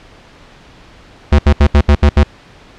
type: tone bursts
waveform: square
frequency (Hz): 72.7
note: D2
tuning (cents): -17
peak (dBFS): -5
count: 7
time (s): 1.32-2.234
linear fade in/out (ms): 5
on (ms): 68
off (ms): 73
effects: pink hiss -41 dBFS RMS until 2.78 s + low-pass 4000 Hz 12 dB/octave